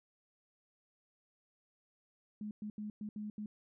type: tone bursts at uneven times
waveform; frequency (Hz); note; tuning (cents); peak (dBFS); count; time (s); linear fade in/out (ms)
sine; 210.7; G#3; +25; -39; 6; 2.41-2.51 / 2.62-2.7 / 2.78-2.9 / 3.01-3.09 / 3.16-3.3 / 3.38-3.46; 2
effects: none